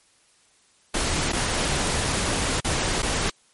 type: noise with dropouts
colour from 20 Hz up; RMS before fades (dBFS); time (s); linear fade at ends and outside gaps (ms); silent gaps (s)
pink; -24; 0.94-3.3; 5; 1.322-1.33 / 2.603-2.645 / 3.022-3.028
effects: white hiss -60 dBFS RMS until 3.53 s + MP3 48 kbps